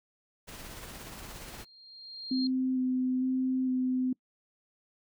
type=noise with tremolo; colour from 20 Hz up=pink; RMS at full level=-43 dBFS; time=0.47-1.65 s; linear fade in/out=20 ms; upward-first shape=triangle; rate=17 Hz; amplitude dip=35%
type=tone with exponential growth; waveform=sine; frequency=4211 Hz; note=C8; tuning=10 cents sharp; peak=-32 dBFS; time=1.09-2.47 s; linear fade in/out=2 ms; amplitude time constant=300 ms
type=tone with vibrato; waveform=sine; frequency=257.3 Hz; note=C4; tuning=29 cents flat; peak=-26 dBFS; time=2.31-4.13 s; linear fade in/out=5 ms; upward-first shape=square; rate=1.1 Hz; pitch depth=11 cents each way
effects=noise-tail reverb RT60 0.1 s tail -25 dB re dry